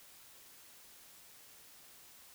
silence, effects white hiss -58 dBFS RMS until 2.34 s

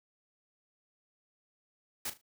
white noise with echo, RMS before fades -36 dBFS, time 2.05-2.1 s, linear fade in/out 5 ms, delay 38 ms, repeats 3, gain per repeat -12 dB, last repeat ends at 2.214 s, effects none

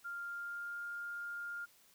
sine tone with pitch glide, 1396.9 to 1407.4 Hz, F6 to F6, 0 to +13 cents, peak -40 dBFS, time 0.04-1.66 s, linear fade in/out 20 ms, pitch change +13 cents, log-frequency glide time 0.19-0.83 s, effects white hiss -66 dBFS RMS until 1.94 s

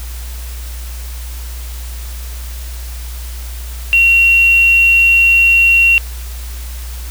sine tone with quantisation, 2740 Hz, F7, 34 cents flat, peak -6 dBFS, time 3.93-5.98 s, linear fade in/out 0 ms, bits 5, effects added 60 Hz sine -23 dBFS peak until 7.1 s + white hiss -34 dBFS RMS until 7.1 s

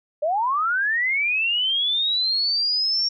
sine linear sweep, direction up, 570 to 5550 Hz, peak -19 dBFS, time 0.22-3.09 s, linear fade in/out 10 ms, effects none

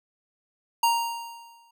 square tone with exponential decay, 932.3 Hz, A#5, in tune, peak -18 dBFS, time 0.83-1.71 s, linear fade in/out 5 ms, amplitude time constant 190 ms, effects none

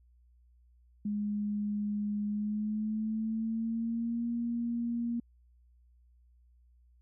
sine tone with pitch glide, 207.4 to 235.5 Hz, G#3 to A#3, -2 to +18 cents, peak -30 dBFS, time 1.05-5.2 s, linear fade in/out 5 ms, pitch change +220 cents, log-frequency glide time 2.27-4.27 s, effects added 60 Hz sine -60 dBFS peak until 7.01 s

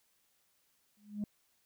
sine tone with exponential growth, 207.7 Hz, G#3, in tune, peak -29 dBFS, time 0.97-1.24 s, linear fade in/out 2 ms, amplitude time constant 57 ms, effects tanh soft clip ceiling -31 dBFS + white hiss -74 dBFS RMS until 1.65 s

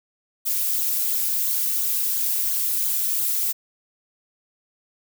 violet noise with flanger, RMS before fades -23 dBFS, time 0.45-3.53 s, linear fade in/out 20 ms, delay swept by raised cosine 0.36 to 5.96 ms, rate 2.9 Hz, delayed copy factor -0.95, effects none

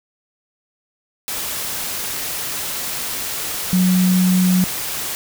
sine tone in noise, 183.4 Hz, F#3, 15 cents flat, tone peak -12 dBFS, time 3.73-4.64 s, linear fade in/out 0 ms, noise white, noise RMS -25 dBFS, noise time 1.28-5.15 s, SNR +10 dB, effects none

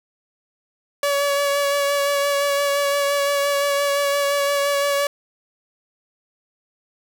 sawtooth tone with vibrato, 567 Hz, C#5, 39 cents sharp, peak -14 dBFS, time 1.03-5.07 s, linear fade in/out 2 ms, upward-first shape sine, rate 5.8 Hz, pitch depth 17 cents each way, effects none

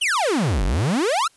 45% pulse exponential two-way sweep, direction down then up, 3215 to 41.43 to 1431 Hz, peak -18 dBFS, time 0.01-1.28 s, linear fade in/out 10 ms, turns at 0.64 s, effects white hiss -57 dBFS RMS until 1.36 s + resampled to 24000 Hz

